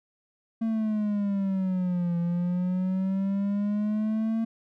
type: exponential two-way sweep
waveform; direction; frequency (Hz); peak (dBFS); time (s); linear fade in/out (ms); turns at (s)
triangle; down then up; 226.8 to 170.6 to 226.8; -22; 0.61-4.45; 10; 2.18
effects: none